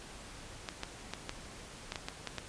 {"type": "clicks", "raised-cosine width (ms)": 0.2, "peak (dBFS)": -19, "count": 9, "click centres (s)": [0.688, 0.834, 1.136, 1.294, 1.921, 1.958, 2.085, 2.273, 2.383], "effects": ["pink hiss -49 dBFS RMS until 2.48 s", "resampled to 22050 Hz"]}